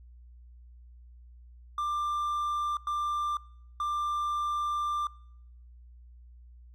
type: tone bursts at uneven times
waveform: triangle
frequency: 1187 Hz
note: D6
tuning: 18 cents sharp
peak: -26 dBFS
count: 3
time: 1.78-2.77 / 2.87-3.37 / 3.8-5.07 s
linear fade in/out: 2 ms
effects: noise-tail reverb RT60 0.8 s tail -25 dB re dry + added 60 Hz sine -49 dBFS peak until 6.74 s